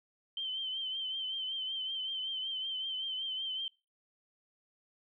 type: tone with vibrato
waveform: sine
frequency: 3100 Hz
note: G7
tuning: 20 cents flat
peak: -34 dBFS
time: 0.37-3.68 s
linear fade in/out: 2 ms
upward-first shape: triangle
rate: 5.3 Hz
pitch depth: 56 cents each way
effects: noise-tail reverb RT60 0.3 s tail -25 dB re dry